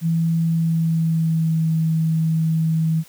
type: tone with pitch glide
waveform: sine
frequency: 164.81 to 160.86 Hz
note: E3 to E3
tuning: 0 to -42 cents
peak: -16 dBFS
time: 0.01-3.04 s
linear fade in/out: 50 ms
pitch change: -42 cents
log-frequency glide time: 0.39-1.7 s
effects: white hiss -48 dBFS RMS until 3.08 s